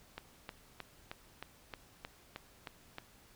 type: click train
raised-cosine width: 0.3 ms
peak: -26 dBFS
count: 10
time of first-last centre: 0.18-2.984 s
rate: 3.21 Hz
effects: pink hiss -62 dBFS RMS until 3.35 s